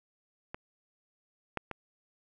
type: clicks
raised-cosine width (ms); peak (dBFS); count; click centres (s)
0.5; -23 / -17 / -22; 3; 0.545 / 1.573 / 1.713
effects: none